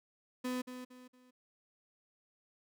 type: tone with echo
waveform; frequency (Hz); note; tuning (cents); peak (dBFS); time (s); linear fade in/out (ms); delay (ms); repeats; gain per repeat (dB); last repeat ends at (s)
35% pulse; 251.8; B3; +34; -33; 0.44-0.62; 10; 230; 3; -9; 1.31
effects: none